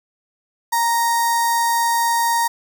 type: tone with notch filter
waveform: sawtooth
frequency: 932 Hz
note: A#5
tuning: 1 cent flat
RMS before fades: -18 dBFS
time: 0.72-2.48 s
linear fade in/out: 10 ms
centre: 2800 Hz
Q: 0.82
effects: 8-bit